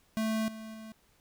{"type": "tone with level steps", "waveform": "square", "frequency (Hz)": 220, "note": "A3", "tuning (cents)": 0, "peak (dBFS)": [-29, -42, -44], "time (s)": [0.17, 0.92], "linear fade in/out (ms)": 0, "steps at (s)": [0.48, 0.74], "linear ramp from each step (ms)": 2, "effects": ["pink hiss -67 dBFS RMS until 1.2 s"]}